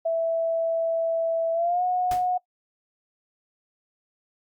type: tone with pitch glide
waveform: sine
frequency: 659.3 to 727.3 Hz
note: E5 to F#5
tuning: 0 to -30 cents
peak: -21 dBFS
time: 0.05-2.38 s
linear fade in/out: 10 ms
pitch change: +170 cents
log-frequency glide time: 1.53-1.83 s
type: noise with exponential decay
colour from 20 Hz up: pink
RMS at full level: -31 dBFS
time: 2.11-2.29 s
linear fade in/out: 2 ms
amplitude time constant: 38 ms
effects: noise-tail reverb RT60 0.1 s tail -21 dB re dry + Opus 48 kbps